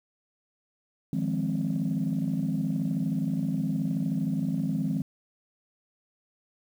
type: chord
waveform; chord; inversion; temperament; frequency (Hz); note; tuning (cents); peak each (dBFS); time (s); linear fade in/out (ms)
sine; F minor seventh; third; equal; 155.56 / 174.61 / 207.7 / 261.6; Eb3 / F3 / Ab3 / C4; 0 / 0 / 0 / 0; -30; 1.13-5.02; 2
effects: tanh soft clip ceiling -19 dBFS + 9-bit